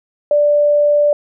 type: tone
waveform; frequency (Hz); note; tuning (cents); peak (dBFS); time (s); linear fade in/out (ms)
sine; 587.3; D5; 0; -9; 0.31-1.13; 2
effects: none